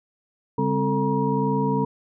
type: tone cluster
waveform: sine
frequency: 140.8 / 201.3 / 263.3 / 444.1 / 953 Hz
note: C#3 / G3 / C4 / A4 / A#5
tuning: +27 / +46 / +11 / +16 / +38 cents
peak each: -26 dBFS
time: 0.58-1.85 s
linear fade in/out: 5 ms
effects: none